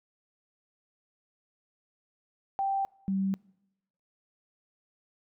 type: tone pair in turn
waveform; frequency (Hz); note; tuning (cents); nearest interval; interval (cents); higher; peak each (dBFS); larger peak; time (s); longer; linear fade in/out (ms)
sine; 783 / 193.28; G5 / G3; -2 / -24; 2 octaves; 2422; first; -26; neither; 2.59-2.85 / 3.08-3.34; neither; 0
effects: noise-tail reverb RT60 0.9 s tail -25 dB re dry